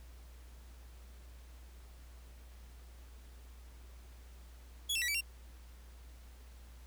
sawtooth tone with pitch steps, 3368 / 2689 / 1943 / 2302 / 2756 Hz, G#7 / E7 / B6 / D7 / F7, +24 / +34 / -29 / -35 / -24 cents, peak -29 dBFS, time 4.89-5.21 s, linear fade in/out 10 ms, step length 64 ms, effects added 60 Hz sine -51 dBFS peak until 6.86 s + pink hiss -63 dBFS RMS until 6.86 s

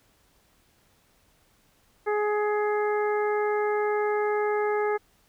harmonic tone, 419 Hz, G#4, 15 cents sharp, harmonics 1 / 2 / 3 / 4 / 5, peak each -24 / -30 / -34 / -36 / -38 dBFS, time 2.06-4.98 s, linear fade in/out 20 ms, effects pink hiss -64 dBFS RMS until 5.28 s

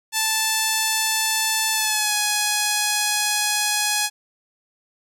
5% pulse tone with pitch glide, 879 to 836.9 Hz, A5 to G#5, -2 to +13 cents, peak -7 dBFS, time 0.12-4.1 s, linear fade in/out 50 ms, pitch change -85 cents, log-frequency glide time 1.73-2.13 s, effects none

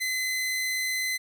sawtooth tone, 2037 Hz, C7, 47 cents flat, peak -23 dBFS, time 0-1.18 s, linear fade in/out 20 ms, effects none

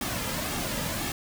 pink noise with flanger, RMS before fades -31 dBFS, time 0.01-1.12 s, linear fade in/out 2 ms, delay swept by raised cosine 2 to 2.75 ms, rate 1.9 Hz, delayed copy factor -0.55, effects none

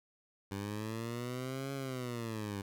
15% pulse linear two-way sweep, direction up then down, 97.6 to 138.59 to 97.6 Hz, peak -31 dBFS, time 0.51-2.62 s, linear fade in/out 5 ms, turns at 1.73 s, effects none

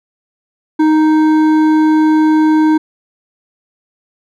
sine tone with hard clipping, 311.1 Hz, D#4, in tune, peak -9 dBFS, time 0.79-2.78 s, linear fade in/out 10 ms, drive 9 dB, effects none

